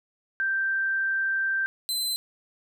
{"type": "tone pair in turn", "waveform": ["sine", "sawtooth"], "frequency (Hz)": [1568, 4055], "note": ["G6", "B7"], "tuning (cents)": [0, 45], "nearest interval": "octave + major third", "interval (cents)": 1645, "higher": "second", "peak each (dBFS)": -23, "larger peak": "neither", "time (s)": [[0.4, 1.66], [1.89, 2.16]], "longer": "first", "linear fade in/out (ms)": 0, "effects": []}